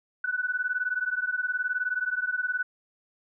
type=beating tone pair; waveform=sine; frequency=1480 / 1499 Hz; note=F#6 / F#6; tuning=0 / +22 cents; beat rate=19 Hz; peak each=-29 dBFS; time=0.24-2.63 s; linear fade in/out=5 ms; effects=none